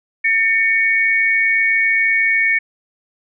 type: tone pair together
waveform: sine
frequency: 1806 / 2233 Hz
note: A6 / C#7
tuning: +45 / +12 cents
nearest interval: major third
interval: 367 cents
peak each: -17 / -14 dBFS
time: 0.24-2.59 s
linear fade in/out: 10 ms
effects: none